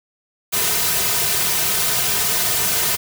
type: noise with comb filter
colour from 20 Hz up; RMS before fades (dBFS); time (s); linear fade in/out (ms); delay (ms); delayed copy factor
white; -19; 0.52-2.97; 20; 3.6; -0.8
effects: none